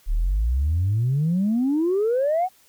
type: exponential sweep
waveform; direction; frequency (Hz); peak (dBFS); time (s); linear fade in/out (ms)
sine; up; 34.65 to 766; -17; 0.06-2.49; 50
effects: tanh soft clip ceiling -15 dBFS + white hiss -57 dBFS RMS until 2.68 s